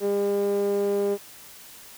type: tone with band-pass filter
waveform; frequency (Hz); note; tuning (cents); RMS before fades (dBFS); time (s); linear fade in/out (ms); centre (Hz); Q
sawtooth; 201.4; G3; +47; -24; 0-1.18; 50; 450; 5.8
effects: white hiss -46 dBFS RMS until 1.97 s